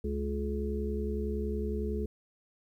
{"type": "harmonic tone", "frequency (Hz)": 70.8, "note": "C#2", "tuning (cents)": 37, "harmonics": [1, 3, 5, 6], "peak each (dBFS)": [-33, -36, -40, -36], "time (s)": [0.04, 2.06], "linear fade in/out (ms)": 5, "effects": ["11-bit"]}